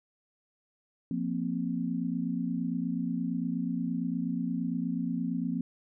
sine chord, F suspended fourth, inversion none, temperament equal, 174.61 / 233.1 / 261.6 Hz, F3 / Bb3 / C4, 0 / 0 / 0 cents, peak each -33 dBFS, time 1.11-5.61 s, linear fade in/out 2 ms, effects none

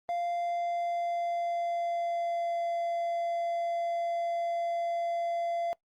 triangle tone with pitch glide, 694 to 683.7 Hz, F5 to F5, -11 to -37 cents, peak -27 dBFS, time 0.09-5.73 s, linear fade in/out 0 ms, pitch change -26 cents, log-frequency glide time 0.25-2.67 s, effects noise-tail reverb RT60 0.1 s tail -21 dB re dry + Opus 32 kbps

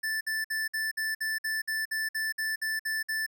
square tone bursts, 1760 Hz, A6, in tune, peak -29 dBFS, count 14, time 0.03-3.265 s, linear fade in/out 10 ms, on 180 ms, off 55 ms, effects none

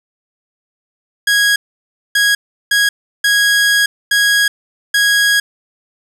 sawtooth tone bursts at uneven times, 1650 Hz, G#6, 12 cents flat, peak -6 dBFS, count 6, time 1.27-1.56 / 2.15-2.35 / 2.71-2.89 / 3.24-3.86 / 4.11-4.48 / 4.94-5.4 s, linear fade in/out 5 ms, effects low-pass 12000 Hz 12 dB/octave + 7-bit

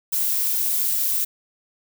violet noise, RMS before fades -22 dBFS, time 0.12-1.25 s, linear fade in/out 10 ms, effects none

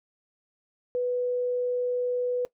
sine tone, 493.9 Hz, B4, in tune, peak -24 dBFS, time 0.95-2.45 s, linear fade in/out 0 ms, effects noise-tail reverb RT60 0.1 s tail -19 dB re dry

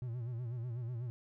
triangle tone with vibrato, 120 Hz, B2, 49 cents flat, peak -35 dBFS, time 0.02-1.1 s, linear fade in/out 0 ms, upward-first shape sine, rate 8.1 Hz, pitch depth 100 cents each way, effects none

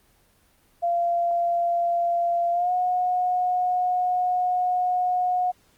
sine tone with pitch glide, 690 to 726 Hz, F5 to F#5, -21 to -33 cents, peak -20 dBFS, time 0.82-5.52 s, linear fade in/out 20 ms, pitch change +88 cents, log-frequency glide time 2.52-2.72 s, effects pink hiss -61 dBFS RMS until 5.77 s + Opus 24 kbps

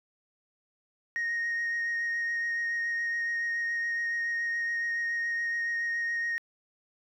sine tone with vibrato, 1864.7 Hz, A#6, in tune, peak -26 dBFS, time 1.16-6.38 s, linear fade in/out 0 ms, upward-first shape triangle, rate 7.1 Hz, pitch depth 14 cents each way, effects tanh soft clip ceiling -26 dBFS + 11-bit

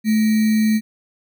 sine tone with sample-and-hold, 217.4 Hz, A3, 21 cents flat, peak -13 dBFS, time 0.04-0.81 s, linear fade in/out 50 ms, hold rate 2100 Hz, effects none

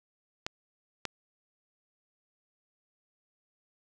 clicks, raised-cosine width 0.2 ms, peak -15 dBFS, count 2, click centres 0.465 / 1.053 s, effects none

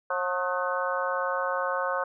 harmonic tone with a mistuned harmonic, 180.2 Hz, F#3, 45 cents flat, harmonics 3 / 4 / 5 / 6 / 7 / 8, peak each -30 / -36 / -35 / -32 / -33 / -33 dBFS, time 0.1-2.04 s, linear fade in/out 5 ms, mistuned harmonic 8, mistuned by +73 cents, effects none

